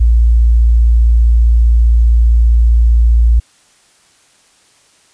sine tone, 57.6 Hz, A#1, 20 cents flat, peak -5 dBFS, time 0-3.4 s, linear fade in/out 10 ms, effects white hiss -50 dBFS RMS until 5.13 s + resampled to 22050 Hz

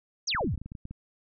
sine exponential sweep, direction down, 6800 to 55.5 Hz, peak -26 dBFS, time 0.27-0.56 s, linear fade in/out 10 ms
clicks, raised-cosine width 5 ms, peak -27 dBFS, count 12, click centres 0.349 / 0.409 / 0.445 / 0.475 / 0.542 / 0.577 / 0.616 / 0.66 / 0.719 / 0.752 / 0.854 / 0.91 s
effects none

